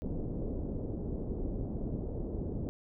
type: low-pass noise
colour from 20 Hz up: pink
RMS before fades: -36 dBFS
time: 0.02-2.69 s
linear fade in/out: 0 ms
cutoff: 490 Hz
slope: 24 dB/octave
effects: none